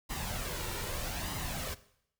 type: noise with flanger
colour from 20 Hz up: pink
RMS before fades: -37 dBFS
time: 0.09-1.75 s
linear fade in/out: 20 ms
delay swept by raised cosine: 1 to 2.2 ms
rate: 0.8 Hz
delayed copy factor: +0.5
effects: noise-tail reverb RT60 0.7 s tail -17 dB re dry